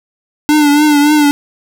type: tone with vibrato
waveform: square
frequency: 295.6 Hz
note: D4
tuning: 11 cents sharp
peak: -7 dBFS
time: 0.49-1.31 s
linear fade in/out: 0 ms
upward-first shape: triangle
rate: 3.5 Hz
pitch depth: 59 cents each way
effects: none